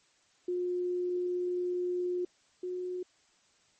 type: tone pair in turn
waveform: sine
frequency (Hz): 357.8 / 362.6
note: F4 / F#4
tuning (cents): +42 / -35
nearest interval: unison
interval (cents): 23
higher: second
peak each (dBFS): -29 / -33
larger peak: first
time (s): 0.48-2.25 / 2.63-3.03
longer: first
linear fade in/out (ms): 5
effects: white hiss -67 dBFS RMS until 3.79 s + MP3 32 kbps